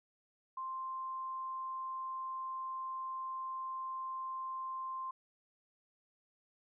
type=tone; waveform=sine; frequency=1050 Hz; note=C6; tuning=6 cents sharp; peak=-38 dBFS; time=0.57-5.11 s; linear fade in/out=5 ms; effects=none